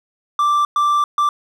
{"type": "tone bursts at uneven times", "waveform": "triangle", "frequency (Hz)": 1174.7, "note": "D6", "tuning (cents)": 0, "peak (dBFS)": -11, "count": 3, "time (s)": [[0.39, 0.65], [0.76, 1.04], [1.18, 1.29]], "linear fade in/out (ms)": 2, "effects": []}